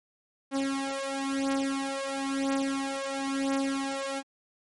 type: beating tone pair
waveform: sawtooth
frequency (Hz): 272.1 / 273.09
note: C#4 / C#4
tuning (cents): -32 / -26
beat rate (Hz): 0.99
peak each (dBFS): -27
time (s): 0.51-4.23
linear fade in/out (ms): 50
effects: MP3 48 kbps